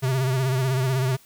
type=tone with vibrato; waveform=square; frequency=130.8 Hz; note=C3; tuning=in tune; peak=-21 dBFS; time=0.02-1.17 s; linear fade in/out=20 ms; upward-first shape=sine; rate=16 Hz; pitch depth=63 cents each way; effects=white hiss -54 dBFS RMS until 1.25 s